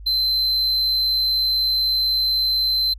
triangle tone, 4082 Hz, C8, 44 cents flat, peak -16 dBFS, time 0.06-2.94 s, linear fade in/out 10 ms, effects added 50 Hz sine -35 dBFS peak until 2.98 s

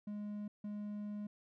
triangle tone bursts at uneven times, 207.7 Hz, G#3, in tune, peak -38 dBFS, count 2, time 0.07-0.48 / 0.64-1.27 s, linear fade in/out 5 ms, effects none

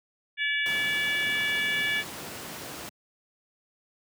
harmonic tone, 574 Hz, D5, 40 cents flat, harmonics 3 / 4 / 5 / 6, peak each -28 / -29 / -34 / -34 dBFS, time 0.37-2.04 s, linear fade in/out 50 ms
pink noise, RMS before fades -38 dBFS, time 0.66-2.89 s, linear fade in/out 0 ms
effects high-pass 150 Hz 12 dB/octave

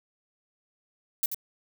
violet noise with echo, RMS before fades -25 dBFS, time 1.23-1.26 s, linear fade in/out 2 ms, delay 85 ms, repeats 1, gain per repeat -7 dB, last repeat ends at 1.345 s, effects none

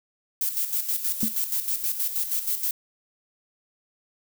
violet noise with tremolo, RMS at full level -25 dBFS, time 0.41-2.71 s, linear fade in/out 2 ms, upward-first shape square, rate 6.3 Hz, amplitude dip 60%
sine tone with exponential decay, 220 Hz, A3, in tune, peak -19 dBFS, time 1.23-1.34 s, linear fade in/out 0 ms, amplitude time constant 23 ms
effects none

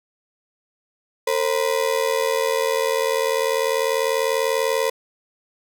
35% pulse ring-modulated tone, 493.9 Hz, B4, in tune, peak -14 dBFS, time 1.27-4.9 s, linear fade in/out 5 ms, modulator 40.1 Hz, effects none

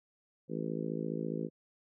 harmonic tone, 54.7 Hz, A1, 9 cents flat, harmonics 3 / 4 / 5 / 6 / 7 / 8 / 9, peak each -39 / -40 / -41 / -42 / -42 / -43 / -44 dBFS, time 0.48-1.5 s, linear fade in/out 50 ms, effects none

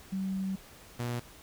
sine / sawtooth tone pair in turn, 191.2 / 120.45 Hz, G3 / B2, -43 / -43 cents, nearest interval minor sixth, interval 800 cents, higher first, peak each -30 / -28 dBFS, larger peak second, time 0.12-0.56 / 0.99-1.2 s, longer first, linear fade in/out 10 ms, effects pink hiss -53 dBFS RMS until 1.42 s

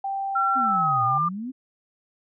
sine tone, 784 Hz, G5, in tune, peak -25 dBFS, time 0.04-1.18 s, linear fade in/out 5 ms
sine tone with pitch glide, 1358 to 1195.9 Hz, F6 to D6, -49 to +31 cents, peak -20 dBFS, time 0.35-1.29 s, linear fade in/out 10 ms, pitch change -220 cents, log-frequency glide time 0.6-1.14 s
sine exponential two-way sweep, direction down then up, 270.6 to 113.9 to 270.6 Hz, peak -29 dBFS, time 0.55-1.52 s, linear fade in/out 20 ms, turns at 1.04 s
effects none

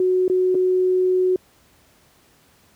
sine tone with dropouts, 368.6 Hz, F#4, 7 cents flat, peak -15 dBFS, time 0-1.36 s, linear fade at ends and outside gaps 2 ms, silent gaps 0.28-0.298 / 0.546-0.551 s, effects pink hiss -56 dBFS RMS until 2.75 s + high-pass 60 Hz 12 dB/octave

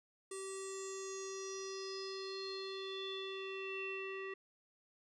square tone with low-pass filter sweep, 385.6 Hz, G4, 28 cents flat, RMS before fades -44 dBFS, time 0.31-4.34 s, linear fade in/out 5 ms, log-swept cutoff 8700 to 2300 Hz, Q 8.7, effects none

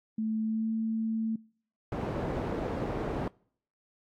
sine tone with pitch glide, 219.3 to 222.7 Hz, A3 to A3, -6 to +21 cents, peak -28 dBFS, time 0.18-1.36 s, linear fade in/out 5 ms, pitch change +27 cents, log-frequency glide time 0.43-0.69 s
white low-pass noise, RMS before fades -33 dBFS, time 1.92-3.28 s, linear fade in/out 2 ms, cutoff 510 Hz, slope 12 dB/octave
effects noise-tail reverb RT60 0.6 s tail -26 dB re dry + AAC 64 kbps

